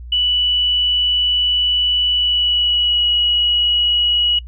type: tone with pitch glide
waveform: sine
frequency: 2960 to 2914 Hz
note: F#7 to F#7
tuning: 0 to -27 cents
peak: -13 dBFS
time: 0.12-4.39 s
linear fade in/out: 5 ms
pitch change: -27 cents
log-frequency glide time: 2.11-3.07 s
effects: noise-tail reverb RT60 0.1 s tail -24 dB re dry + added 60 Hz sine -30 dBFS peak until 4.47 s